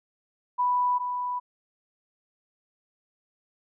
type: tone pair in turn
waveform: sine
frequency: 987.8 / 987.8 Hz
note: B5 / B5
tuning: 0 / 0 cents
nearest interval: unison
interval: 0 cents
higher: neither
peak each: -21 / -27 dBFS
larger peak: first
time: 0.58-0.99 / 0.99-1.4 s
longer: neither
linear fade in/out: 20 ms
effects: none